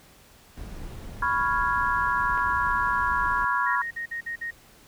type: noise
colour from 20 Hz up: brown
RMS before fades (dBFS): -37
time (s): 0.57-3.45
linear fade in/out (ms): 5
type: chord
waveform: sine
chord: C# dominant seventh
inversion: third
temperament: equal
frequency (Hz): 987.8 / 1108.7 / 1396.9 / 1661.2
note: B5 / C#6 / E#6 / G#6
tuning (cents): 0 / 0 / 0 / 0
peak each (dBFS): -26 / -28 / -28 / -28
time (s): 1.22-3.82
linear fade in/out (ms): 5
type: clicks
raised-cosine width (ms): 0.5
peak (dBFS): -22 / -26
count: 2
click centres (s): 2.376 / 2.392
type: tone bursts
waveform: sine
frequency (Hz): 1864.7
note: A#6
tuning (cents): 0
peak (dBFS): -29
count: 6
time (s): 3.66-4.51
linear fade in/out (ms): 10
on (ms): 100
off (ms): 50
effects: pink hiss -54 dBFS RMS until 4.87 s